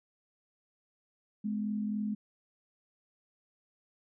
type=tone pair together; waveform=sine; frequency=210 / 253.6 Hz; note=G#3 / B3; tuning=+19 / +46 cents; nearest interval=minor third; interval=327 cents; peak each=-31 / -40 dBFS; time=1.44-2.15 s; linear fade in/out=10 ms; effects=none